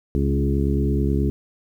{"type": "harmonic tone with a mistuned harmonic", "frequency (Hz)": 69.3, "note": "C#2", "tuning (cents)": 0, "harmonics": [1, 2, 3, 4, 5, 6], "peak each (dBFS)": [-21, -24, -26, -27, -28, -29], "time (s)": [0.15, 1.3], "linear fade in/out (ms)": 0, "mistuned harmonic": 3, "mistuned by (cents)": 17, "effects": ["9-bit"]}